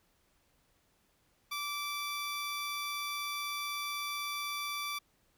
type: tone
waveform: 15% pulse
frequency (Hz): 1164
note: D6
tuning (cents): -16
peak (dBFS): -29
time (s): 1.51-4.99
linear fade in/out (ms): 10
effects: pink hiss -72 dBFS RMS until 5.37 s